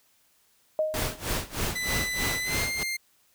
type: tone with exponential decay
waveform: sine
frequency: 622.3 Hz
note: D#5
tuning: in tune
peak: -20 dBFS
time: 0.79-1.3 s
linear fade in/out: 1 ms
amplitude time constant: 110 ms
type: noise with tremolo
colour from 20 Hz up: pink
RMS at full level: -28 dBFS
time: 0.94-2.83 s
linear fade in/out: 0 ms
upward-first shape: sine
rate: 3.2 Hz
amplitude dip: 90%
type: tone with pitch glide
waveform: sawtooth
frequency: 2000 to 2107 Hz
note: B6 to C7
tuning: +21 to +12 cents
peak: -25 dBFS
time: 1.75-2.97 s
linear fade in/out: 10 ms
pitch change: +91 cents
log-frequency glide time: 2.41-2.61 s
effects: white hiss -65 dBFS RMS until 3.34 s